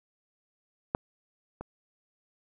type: clicks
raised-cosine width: 1 ms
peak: -12 / -24 dBFS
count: 2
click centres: 0.949 / 1.61 s
effects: none